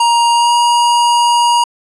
square tone with pitch glide, 940 to 951.5 Hz, A#5 to A#5, +14 to +35 cents, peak -9 dBFS, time 0-1.64 s, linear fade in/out 5 ms, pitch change +21 cents, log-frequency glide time 0.33-0.52 s, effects resampled to 24000 Hz

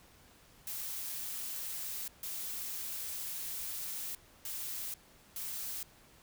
blue noise bursts at uneven times, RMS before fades -40 dBFS, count 4, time 0.67-2.08 / 2.23-4.15 / 4.45-4.94 / 5.36-5.83 s, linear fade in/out 2 ms, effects pink hiss -61 dBFS RMS until 6.22 s

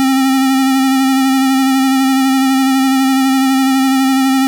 square tone with vibrato, 265.9 Hz, C4, 28 cents sharp, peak -10 dBFS, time 0-4.47 s, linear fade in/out 0 ms, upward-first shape sine, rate 12 Hz, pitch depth 25 cents each way, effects none

